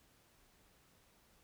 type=silence; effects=pink hiss -69 dBFS RMS until 1.43 s